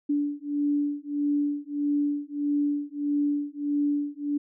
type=beating tone pair; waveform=sine; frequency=289.3 / 290.9 Hz; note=D4 / D4; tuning=-26 / -16 cents; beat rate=1.6 Hz; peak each=-27 dBFS; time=0.09-4.38 s; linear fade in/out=10 ms; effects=none

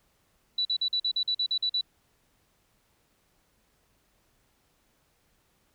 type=tone bursts; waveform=sine; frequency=3951 Hz; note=B7; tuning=in tune; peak=-24 dBFS; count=11; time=0.58-1.811 s; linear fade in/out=5 ms; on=71 ms; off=45 ms; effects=pink hiss -69 dBFS RMS until 5.74 s

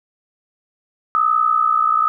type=tone pair together; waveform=sine; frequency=1232.4 / 1293 Hz; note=D#6 / E6; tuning=-17 / -34 cents; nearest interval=minor second; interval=83 cents; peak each=-16 dBFS; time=1.15-2.08 s; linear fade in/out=0 ms; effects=none

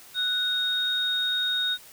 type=tone pair together; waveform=sine; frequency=1480 / 3729 Hz; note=F#6 / A#7; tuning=0 / 0 cents; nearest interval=octave + major third; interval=1600 cents; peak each=-30 / -24 dBFS; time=0.14-1.78 s; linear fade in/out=50 ms; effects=white hiss -49 dBFS RMS until 1.92 s

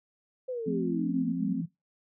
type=exponential sweep; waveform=sine; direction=down; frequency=523 to 164.81 Hz; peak=-31 dBFS; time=0.48-1.66 s; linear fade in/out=10 ms
type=chord; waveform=sine; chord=F major; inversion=none; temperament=equal; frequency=174.61 / 220 / 261.6 Hz; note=F3 / A3 / C4; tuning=0 / 0 / 0 cents; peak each=-32 / -34 / -31 dBFS; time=0.66-1.62 s; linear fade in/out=10 ms
effects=noise-tail reverb RT60 0.2 s tail -20 dB re dry

